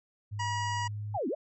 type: tone with pitch glide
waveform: sine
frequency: 103.83 to 104.61 Hz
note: G#2 to G#2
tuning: 0 to +13 cents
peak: -34 dBFS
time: 0.31-1.18 s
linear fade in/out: 20 ms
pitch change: +13 cents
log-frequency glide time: 0.8-1 s
type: harmonic tone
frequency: 962 Hz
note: B5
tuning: 46 cents flat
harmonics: 1 / 2 / 3 / 5 / 6 / 7 / 8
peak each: -32 / -38 / -42 / -46 / -48 / -49 / -50 dBFS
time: 0.39-0.88 s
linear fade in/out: 10 ms
type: linear two-way sweep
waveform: sine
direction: down then up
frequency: 880 to 226 to 665 Hz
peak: -29 dBFS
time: 1.14-1.35 s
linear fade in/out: 10 ms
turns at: 1.28 s
effects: none